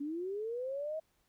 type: linear sweep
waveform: sine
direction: up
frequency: 277.2 to 643 Hz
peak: -35 dBFS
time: 0-1 s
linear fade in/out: 10 ms
effects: pink hiss -75 dBFS RMS until 1.28 s